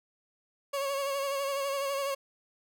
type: tone with vibrato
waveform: 30% pulse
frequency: 554 Hz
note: C#5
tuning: 1 cent flat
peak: -27 dBFS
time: 0.73-2.15 s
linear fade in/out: 10 ms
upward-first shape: sine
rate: 12 Hz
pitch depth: 37 cents each way
effects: none